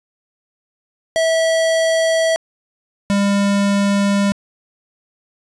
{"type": "tone pair in turn", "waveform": "square", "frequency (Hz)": [651, 200.4], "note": ["E5", "G3"], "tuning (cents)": [-22, 38], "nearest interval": "octave + minor sixth", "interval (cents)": 2040, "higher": "first", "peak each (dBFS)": -14, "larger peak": "neither", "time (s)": [[1.16, 2.36], [3.1, 4.32]], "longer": "second", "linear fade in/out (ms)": 0, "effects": ["resampled to 22050 Hz", "8-bit"]}